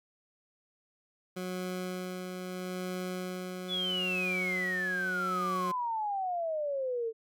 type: tone with tremolo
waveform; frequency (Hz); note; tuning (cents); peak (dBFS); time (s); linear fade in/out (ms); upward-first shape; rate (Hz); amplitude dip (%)
20% pulse; 182.9; F#3; -20; -29; 1.36-5.72; 10; sine; 0.77; 35
type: exponential sweep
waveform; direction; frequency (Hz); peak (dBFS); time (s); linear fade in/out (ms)
sine; down; 3480 to 440.4; -30; 3.68-7.13; 50
effects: none